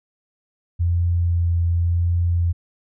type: tone with vibrato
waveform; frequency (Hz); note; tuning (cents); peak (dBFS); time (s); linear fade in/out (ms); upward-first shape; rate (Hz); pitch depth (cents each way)
sine; 85.9; F2; -28; -16; 0.79-2.53; 20; triangle; 0.9; 15
effects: none